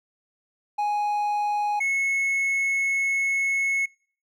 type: tone pair in turn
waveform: triangle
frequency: 830.6 / 2189 Hz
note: G#5 / C#7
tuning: 0 / -22 cents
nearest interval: octave + perfect fourth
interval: 1678 cents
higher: second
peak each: -20 dBFS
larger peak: neither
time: 0.78-1.8 / 1.8-3.86 s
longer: second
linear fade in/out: 10 ms
effects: noise-tail reverb RT60 0.5 s tail -25 dB re dry